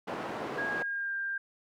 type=band-pass noise; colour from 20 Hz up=white; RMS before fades=-37 dBFS; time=0.07-0.83 s; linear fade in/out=10 ms; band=190 to 940 Hz; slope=12 dB/octave
type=tone with pitch glide; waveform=sine; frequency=1643 to 1592.5 Hz; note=G#6 to G6; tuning=-19 to +27 cents; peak=-31 dBFS; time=0.58-1.38 s; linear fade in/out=5 ms; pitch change=-54 cents; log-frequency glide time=0.7-1.14 s
effects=none